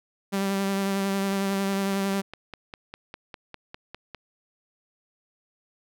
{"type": "tone with vibrato", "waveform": "sawtooth", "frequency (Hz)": 196, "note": "G3", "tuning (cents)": 0, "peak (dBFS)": -20, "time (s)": [0.32, 2.22], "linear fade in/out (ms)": 20, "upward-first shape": "sine", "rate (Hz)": 11, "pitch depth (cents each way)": 18}
{"type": "click train", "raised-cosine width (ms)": 0.3, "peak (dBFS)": -22, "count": 15, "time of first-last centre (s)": [1.33, 4.147], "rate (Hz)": 4.97}
{"effects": []}